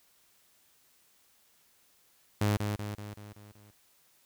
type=tone with echo; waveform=sawtooth; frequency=103.83 Hz; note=G#2; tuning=in tune; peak=-21 dBFS; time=2.41-2.57 s; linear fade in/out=5 ms; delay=190 ms; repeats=6; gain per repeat=-5 dB; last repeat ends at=3.71 s; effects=white hiss -66 dBFS RMS until 4.25 s